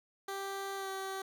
15% pulse tone with pitch glide, 392 to 385.5 Hz, G4 to G4, 0 to -29 cents, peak -31 dBFS, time 0.28-1.22 s, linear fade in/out 5 ms, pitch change -29 cents, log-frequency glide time 0.76-0.89 s, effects none

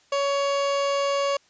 30% pulse tone, 560 Hz, C#5, 18 cents sharp, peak -19 dBFS, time 0.12-1.37 s, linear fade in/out 5 ms, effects white hiss -60 dBFS RMS until 1.49 s + resampled to 16000 Hz

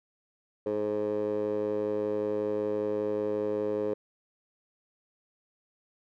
15% pulse tone with band-pass filter, 105.2 Hz, G#2, 23 cents sharp, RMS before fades -30 dBFS, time 0.66-3.94 s, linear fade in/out 5 ms, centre 480 Hz, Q 5.7, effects none

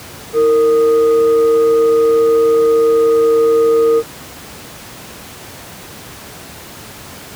sine tone with frequency modulation, 459.2 Hz, A#4, 26 cents flat, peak -8 dBFS, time 0.33-4.03 s, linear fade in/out 50 ms, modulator 779 Hz, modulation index 0.31, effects pink hiss -33 dBFS RMS until 7.35 s + high-pass 80 Hz 12 dB/octave

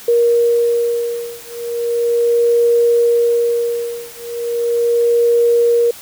sine beating tone pair, 471.6 / 471.97 Hz, A#4 / A#4, +20 / +21 cents, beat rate 0.37 Hz, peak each -15 dBFS, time 0.08-5.91 s, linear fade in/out 5 ms, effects white hiss -36 dBFS RMS until 6.01 s

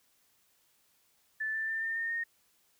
sine tone with pitch steps, 1753 / 1771.3 / 1789.8 / 1808.5 / 1827.4 / 1846.5 Hz, A6 / A6 / A6 / A6 / A#6 / A#6, -7 / +11 / +29 / +47 / -35 / -17 cents, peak -31 dBFS, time 1.4-2.24 s, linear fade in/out 10 ms, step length 140 ms, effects white hiss -70 dBFS RMS until 2.79 s

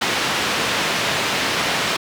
white band-pass noise, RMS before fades -21 dBFS, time 0.01-1.97 s, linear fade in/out 10 ms, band 110 to 3300 Hz, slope 12 dB/octave, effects none

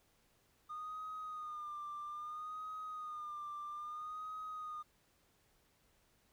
triangle tone with vibrato, 1221 Hz, D#6, 33 cents flat, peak -39 dBFS, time 0.69-4.83 s, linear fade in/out 20 ms, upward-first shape sine, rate 0.61 Hz, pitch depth 55 cents each way, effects tanh soft clip ceiling -39 dBFS + pink hiss -73 dBFS RMS until 6.32 s

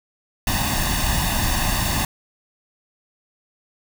pink noise with comb filter, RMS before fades -21 dBFS, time 0.47-2.05 s, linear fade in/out 2 ms, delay 1.1 ms, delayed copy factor +0.85, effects none

